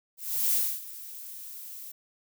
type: noise with ADSR envelope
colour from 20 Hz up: violet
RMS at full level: -24 dBFS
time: 0.17-1.92 s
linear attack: 360 ms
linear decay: 270 ms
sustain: -18 dB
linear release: 8 ms
effects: none